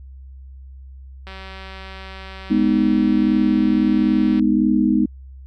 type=click train; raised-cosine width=0.3 ms; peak=-21 dBFS; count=598; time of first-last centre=1.27-4.396 s; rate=191 Hz
type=chord; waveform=sine; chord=G# minor; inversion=none; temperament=just; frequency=207.7 / 249.2 / 311.5 Hz; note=G#3 / B3 / D#4; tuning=0 / +16 / +2 cents; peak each=-18 dBFS; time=2.5-5.06 s; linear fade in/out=10 ms
effects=added 66 Hz sine -36 dBFS peak until 5.46 s